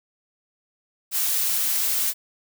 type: noise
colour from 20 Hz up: blue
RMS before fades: -23 dBFS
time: 1.11-2.14 s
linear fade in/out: 50 ms
effects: none